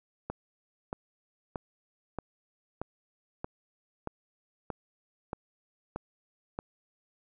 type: click train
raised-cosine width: 1 ms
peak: -20 dBFS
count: 11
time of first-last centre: 0.3-6.589 s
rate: 1.59 Hz
effects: none